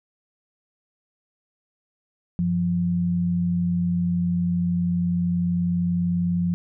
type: tone pair together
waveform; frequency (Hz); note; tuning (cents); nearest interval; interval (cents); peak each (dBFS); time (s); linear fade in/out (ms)
sine; 94.44 / 174.61; F#2 / F3; +36 / 0; major seventh; 1064; -30 / -20; 2.39-6.54; 0
effects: none